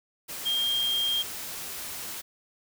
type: tone in noise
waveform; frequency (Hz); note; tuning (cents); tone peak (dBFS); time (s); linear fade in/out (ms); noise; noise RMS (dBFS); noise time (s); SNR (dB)
sine; 3211; G7; +41; -24; 0.45-1.23; 20; white; -37; 0.28-2.22; +10
effects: none